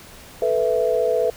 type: chord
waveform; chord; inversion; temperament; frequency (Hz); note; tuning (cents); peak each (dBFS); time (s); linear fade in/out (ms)
sine; A suspended second; none; just; 440 / 495 / 660; A4 / B4 / E5; 0 / +4 / +2; -22 / -20 / -22; 0.42-1.3; 2
effects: pink hiss -43 dBFS RMS until 1.36 s